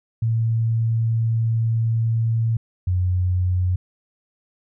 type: tone pair in turn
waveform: sine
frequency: 113.7 / 90.9 Hz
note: A#2 / F#2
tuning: -43 / -30 cents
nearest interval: major third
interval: 387 cents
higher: first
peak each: -17 dBFS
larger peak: neither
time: 0.22-2.57 / 2.87-3.76 s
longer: first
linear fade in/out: 5 ms
effects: none